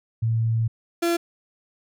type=tone pair in turn; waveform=sine / 35% pulse; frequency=113.4 / 340.6 Hz; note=A#2 / F4; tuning=-47 / -43 cents; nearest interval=octave + perfect fifth; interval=1904 cents; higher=second; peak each=-19 / -18 dBFS; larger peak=second; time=0.22-0.68 / 1.02-1.17 s; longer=first; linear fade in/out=10 ms; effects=none